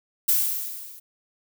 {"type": "noise with level ramp", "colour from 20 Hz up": "violet", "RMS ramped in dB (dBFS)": [-18, -45], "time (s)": [0.28, 1], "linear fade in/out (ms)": 10, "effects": []}